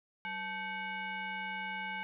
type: tone with frequency modulation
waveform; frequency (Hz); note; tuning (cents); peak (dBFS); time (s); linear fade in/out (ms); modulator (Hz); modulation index
sine; 1550; G6; -20; -36; 0.25-2.03; 0; 680; 1.5
effects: none